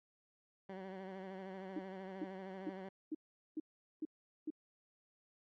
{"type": "tone with vibrato", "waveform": "15% pulse", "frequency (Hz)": 190, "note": "F#3", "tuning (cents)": 46, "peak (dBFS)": -39, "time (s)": [0.69, 2.89], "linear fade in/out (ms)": 5, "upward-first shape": "sine", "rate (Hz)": 13, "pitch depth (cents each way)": 44}
{"type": "tone bursts", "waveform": "sine", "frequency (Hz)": 311.1, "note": "D#4", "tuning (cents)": 0, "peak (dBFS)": -37, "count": 7, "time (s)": [1.76, 4.504], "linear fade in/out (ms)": 5, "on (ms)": 32, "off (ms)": 420}
{"effects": ["low-pass 2000 Hz 12 dB/octave", "AAC 64 kbps"]}